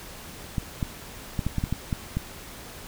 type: clicks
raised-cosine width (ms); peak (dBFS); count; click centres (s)
5; -13; 9; 0.582 / 0.828 / 1.392 / 1.466 / 1.583 / 1.639 / 1.726 / 1.928 / 2.17
effects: pink hiss -42 dBFS RMS until 2.87 s